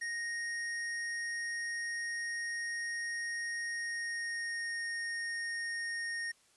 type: tone with pitch glide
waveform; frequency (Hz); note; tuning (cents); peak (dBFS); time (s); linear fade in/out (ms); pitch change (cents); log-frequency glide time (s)
square; 1864.7 to 1852.9; A#6 to A#6; 0 to -11; -36; 0.01-6.32; 10; -11; 3.69-4.81
effects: white hiss -67 dBFS RMS until 6.56 s + resampled to 24000 Hz